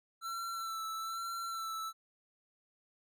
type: tone with vibrato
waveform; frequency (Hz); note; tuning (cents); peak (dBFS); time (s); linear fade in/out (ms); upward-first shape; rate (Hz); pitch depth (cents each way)
square; 1338; E6; +25; -38; 0.21-1.93; 50; sine; 1.1; 29
effects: none